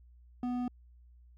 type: tone with hard clipping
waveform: triangle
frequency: 246.9 Hz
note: B3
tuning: in tune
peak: -33 dBFS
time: 0.43-0.68 s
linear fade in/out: 2 ms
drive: 12 dB
effects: added 60 Hz sine -55 dBFS peak until 1.37 s